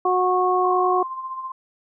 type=harmonic tone; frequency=365.8 Hz; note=F#4; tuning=20 cents flat; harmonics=1 / 2 / 3; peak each=-21 / -21 / -21 dBFS; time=0.05-1.03 s; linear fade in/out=5 ms
type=tone with tremolo; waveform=sine; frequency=1046.5 Hz; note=C6; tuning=in tune; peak=-26 dBFS; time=0.64-1.52 s; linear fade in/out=5 ms; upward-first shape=sine; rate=15 Hz; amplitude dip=50%
effects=none